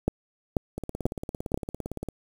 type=two click trains; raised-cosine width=2 ms; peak=-19 / -9 dBFS; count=24 / 4; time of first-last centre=0.78-2.087 / 0.08-1.543 s; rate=17.6 / 2.05 Hz; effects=7-bit